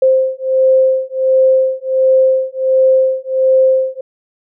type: beating tone pair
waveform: sine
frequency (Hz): 523.3 / 524.7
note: C5 / C5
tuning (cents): 0 / +5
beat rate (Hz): 1.4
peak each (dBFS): -12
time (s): 0.02-4.01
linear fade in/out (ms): 5
effects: none